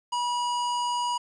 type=tone; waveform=square; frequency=969 Hz; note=B5; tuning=33 cents flat; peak=-26 dBFS; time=0.12-1.18 s; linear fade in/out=10 ms; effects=resampled to 22050 Hz + 9-bit